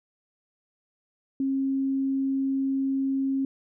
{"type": "tone", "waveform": "sine", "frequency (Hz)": 270, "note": "C#4", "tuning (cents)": -45, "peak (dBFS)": -23, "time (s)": [1.4, 3.45], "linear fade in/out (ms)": 2, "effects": []}